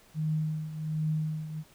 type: tone with tremolo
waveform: sine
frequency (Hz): 155.56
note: D#3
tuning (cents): 0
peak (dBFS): -25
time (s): 0.14-1.64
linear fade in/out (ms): 50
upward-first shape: triangle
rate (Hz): 1.3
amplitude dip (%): 75
effects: pink hiss -59 dBFS RMS until 1.74 s